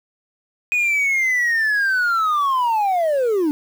sine linear sweep, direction down, 2489 to 283.1 Hz, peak -13 dBFS, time 0.72-3.51 s, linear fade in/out 0 ms, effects tanh soft clip ceiling -15 dBFS + 7-bit

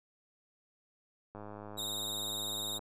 click train, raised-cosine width 1 ms, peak -32 dBFS, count 151, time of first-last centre 1.35-2.792 s, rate 104 Hz
sawtooth tone with vibrato, 3729 Hz, A#7, in tune, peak -33 dBFS, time 1.77-2.79 s, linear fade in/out 20 ms, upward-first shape sine, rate 20 Hz, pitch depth 58 cents each way
effects none

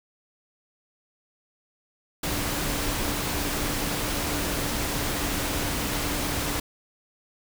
sine tone in noise, 292.1 Hz, D4, 9 cents flat, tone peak -36 dBFS, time 2.23-6.6 s, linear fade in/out 5 ms, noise pink, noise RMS -28 dBFS, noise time 2.23-6.6 s, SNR -11 dB, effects none

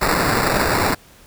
white noise with sample-and-hold, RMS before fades -18 dBFS, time 0.01-0.95 s, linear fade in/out 10 ms, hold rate 3150 Hz, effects pink hiss -48 dBFS RMS until 1.26 s

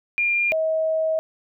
sine tone pair in turn, 2401 / 637.6 Hz, D7 / D#5, +38 / +42 cents, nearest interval octave + major seventh, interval 2296 cents, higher first, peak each -18 / -19 dBFS, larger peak first, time 0.18-0.52 / 0.52-1.19 s, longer second, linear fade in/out 0 ms, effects none

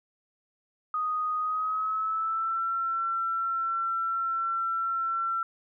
sine tone with pitch glide, 1244.5 to 1349.3 Hz, D#6 to E6, 0 to +40 cents, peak -26 dBFS, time 0.94-5.43 s, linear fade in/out 2 ms, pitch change +140 cents, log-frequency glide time 1.39-2.64 s, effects none

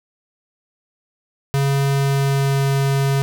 square tone with pitch glide, 138.59 to 137.63 Hz, C#3 to C#3, 0 to -12 cents, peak -16 dBFS, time 1.54-3.22 s, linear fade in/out 0 ms, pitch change -12 cents, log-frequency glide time 1.9-2.66 s, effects none

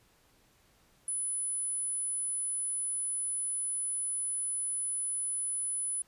sine tone, 10000 Hz, D#9, 8 cents sharp, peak -31 dBFS, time 1.08-6.02 s, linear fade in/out 2 ms, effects pink hiss -66 dBFS RMS until 6.07 s + resampled to 32000 Hz

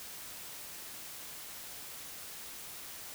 silence, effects white hiss -46 dBFS RMS until 3.14 s

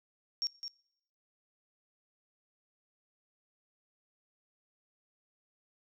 sine tone with echo, 5540 Hz, F8, 15 cents flat, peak -30 dBFS, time 0.42-0.47 s, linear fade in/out 0 ms, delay 210 ms, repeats 1, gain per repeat -8 dB, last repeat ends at 0.68 s, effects noise-tail reverb RT60 0.8 s tail -24 dB re dry

